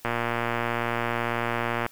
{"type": "click train", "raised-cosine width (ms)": 0.5, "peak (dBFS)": -11, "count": 215, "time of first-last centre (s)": [0.05, 1.864], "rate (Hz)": 118, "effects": ["white hiss -54 dBFS RMS until 1.91 s"]}